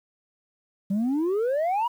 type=exponential sweep; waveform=sine; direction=up; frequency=188.9 to 987.8 Hz; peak=-19 dBFS; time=0.9-1.88 s; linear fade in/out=10 ms; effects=tanh soft clip ceiling -21 dBFS + 9-bit